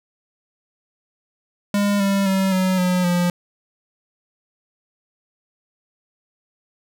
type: tone with pitch steps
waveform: square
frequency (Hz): 203 / 197.33 / 191.83 / 186.47 / 181.27 / 176.21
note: G#3 / G3 / G3 / F#3 / F#3 / F3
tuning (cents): -39 / +12 / -37 / +14 / -35 / +16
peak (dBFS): -17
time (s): 1.74-3.3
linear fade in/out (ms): 2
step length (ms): 260
effects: none